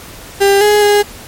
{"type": "tone with pitch steps", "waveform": "35% pulse", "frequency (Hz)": [397.4, 417.2, 411.8], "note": ["G4", "G#4", "G#4"], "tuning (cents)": [24, 8, -15], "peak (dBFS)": -5, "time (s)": [0.4, 1.03], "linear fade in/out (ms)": 20, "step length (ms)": 210, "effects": ["pink hiss -33 dBFS RMS until 1.27 s", "MP3 64 kbps"]}